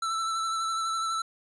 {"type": "tone with vibrato", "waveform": "square", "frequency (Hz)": 1328, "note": "E6", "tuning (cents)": 12, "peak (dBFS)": -28, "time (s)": [0.02, 1.22], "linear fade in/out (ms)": 5, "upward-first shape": "sine", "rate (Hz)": 12, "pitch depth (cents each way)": 22, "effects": ["resampled to 22050 Hz"]}